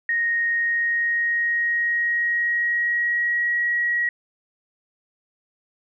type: tone with pitch glide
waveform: sine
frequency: 1864.7 to 1908.3 Hz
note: A#6 to A#6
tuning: 0 to +40 cents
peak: -19 dBFS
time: 0.09-4.09 s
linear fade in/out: 2 ms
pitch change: +40 cents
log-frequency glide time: 0.54-3.59 s
effects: none